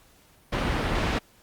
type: low-pass noise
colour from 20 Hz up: pink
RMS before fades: -26 dBFS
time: 0.52-1.19 s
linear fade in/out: 10 ms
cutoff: 3100 Hz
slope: 12 dB/octave
effects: pink hiss -58 dBFS RMS until 1.42 s + Opus 48 kbps